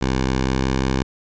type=tone with pitch glide; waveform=10% pulse; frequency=65.1 to 65.82 Hz; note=C2 to C2; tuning=-8 to +11 cents; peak=-10 dBFS; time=0.01-1.03 s; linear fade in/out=10 ms; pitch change=+19 cents; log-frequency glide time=0.4-0.64 s; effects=resampled to 16000 Hz